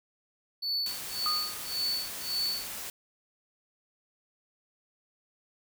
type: tone with tremolo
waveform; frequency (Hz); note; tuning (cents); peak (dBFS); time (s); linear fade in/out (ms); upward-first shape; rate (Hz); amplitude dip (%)
triangle; 4468; C#8; +13; -26; 0.62-2.69; 10; sine; 1.8; 100
type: noise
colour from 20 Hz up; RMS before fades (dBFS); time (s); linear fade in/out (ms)
white; -39; 0.86-2.9; 2
type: tone with exponential decay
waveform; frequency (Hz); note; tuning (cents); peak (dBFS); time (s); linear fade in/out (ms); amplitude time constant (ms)
sine; 1235; D#6; -13; -28; 1.26-1.77; 1; 110
effects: none

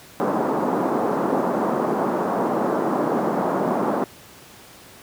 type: band-pass noise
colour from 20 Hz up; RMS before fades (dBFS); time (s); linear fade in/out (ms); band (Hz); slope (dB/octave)
pink; -22; 0.2-4.04; 0; 200 to 1100; 24
effects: pink hiss -45 dBFS RMS until 5.02 s + high-pass 100 Hz 12 dB/octave

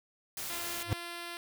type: noise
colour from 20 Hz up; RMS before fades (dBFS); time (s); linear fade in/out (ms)
white; -39; 0.37-0.83; 2
type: tone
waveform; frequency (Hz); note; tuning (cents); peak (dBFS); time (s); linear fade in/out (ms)
5% pulse; 344.1; F4; -26; -28; 0.5-1.37; 0
type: tone with exponential growth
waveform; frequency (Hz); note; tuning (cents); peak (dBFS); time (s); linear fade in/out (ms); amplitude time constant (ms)
square; 103.83; G#2; 0; -24; 0.84-0.93; 0; 18
effects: none

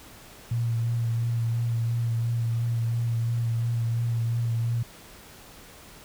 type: tone with vibrato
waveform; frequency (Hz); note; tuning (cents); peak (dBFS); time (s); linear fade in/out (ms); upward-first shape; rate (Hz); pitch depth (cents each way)
sine; 116.54; A#2; 0; -23; 0.51-4.83; 5; sine; 2.9; 21
effects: pink hiss -48 dBFS RMS until 6.04 s

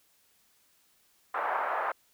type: band-pass noise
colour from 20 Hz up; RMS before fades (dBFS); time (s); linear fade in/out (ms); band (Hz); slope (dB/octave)
pink; -31; 1.34-1.92; 5; 660 to 1500; 24
effects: white hiss -67 dBFS RMS until 2.13 s

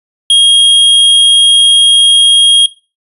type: tone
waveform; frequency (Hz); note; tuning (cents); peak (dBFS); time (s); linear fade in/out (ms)
square; 3259; G#7; -33; -4; 0.3-2.66; 2
effects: noise-tail reverb RT60 0.3 s tail -19 dB re dry + resampled to 32000 Hz

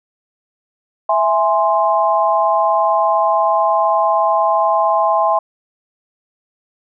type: chord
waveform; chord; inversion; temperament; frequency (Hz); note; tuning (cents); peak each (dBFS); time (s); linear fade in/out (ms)
sine; E augmented; none; equal; 659.3 / 830.6 / 1046.5; E5 / G#5 / B#5; 0 / 0 / 0; -16; 1.09-5.39; 5
effects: none

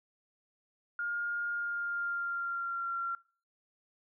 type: tone with pitch glide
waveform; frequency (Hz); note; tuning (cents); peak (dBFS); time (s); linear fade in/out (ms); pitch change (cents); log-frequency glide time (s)
sine; 1416 to 1373.3; F6 to F6; +23 to -30; -32; 0.99-3.15; 2; -53; 1.51-2.9
effects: noise-tail reverb RT60 0.4 s tail -22 dB re dry

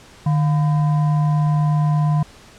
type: tone with frequency modulation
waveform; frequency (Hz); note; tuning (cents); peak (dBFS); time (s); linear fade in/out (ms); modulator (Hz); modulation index
sine; 151.4; D#3; -47; -14; 0.26-2.23; 5; 857; 0.33
effects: pink hiss -45 dBFS RMS until 2.58 s + low-pass 8000 Hz 12 dB/octave

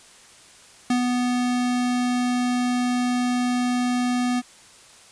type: tone with ADSR envelope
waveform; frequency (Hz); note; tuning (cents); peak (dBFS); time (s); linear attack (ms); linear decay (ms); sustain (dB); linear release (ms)
square; 246.9; B3; 0; -18; 0.9-4.42; 4; 98; -3; 34
effects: white hiss -49 dBFS RMS until 5.11 s + resampled to 22050 Hz

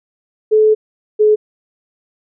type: tone pair in turn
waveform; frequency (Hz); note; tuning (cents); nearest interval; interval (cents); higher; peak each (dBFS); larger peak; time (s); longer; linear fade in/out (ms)
sine; 431.7 / 425.8; A4 / G#4; -33 / +43; unison; 24; first; -7; neither; 0.51-0.75 / 1.19-1.36; first; 20
effects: none

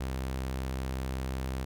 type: tone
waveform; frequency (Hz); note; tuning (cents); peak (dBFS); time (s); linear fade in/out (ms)
sawtooth; 65.41; C2; 0; -28; 0-1.65; 10
effects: none

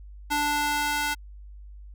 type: tone with high-pass filter sweep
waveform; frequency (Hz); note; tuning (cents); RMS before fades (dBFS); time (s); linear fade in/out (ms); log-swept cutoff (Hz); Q
square; 293.7; D4; 0; -26; 0.3-1.15; 20; 680 to 1200; 1.1
effects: added 50 Hz sine -41 dBFS peak until 1.94 s

